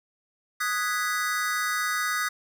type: chord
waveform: square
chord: G# minor seventh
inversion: second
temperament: equal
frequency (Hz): 1244.5 / 1480 / 1661.2 / 1975.5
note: D#6 / F#6 / G#6 / B6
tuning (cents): 0 / 0 / 0 / 0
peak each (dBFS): -30 / -32 / -33 / -32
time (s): 0.6-2.29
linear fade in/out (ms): 10
effects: none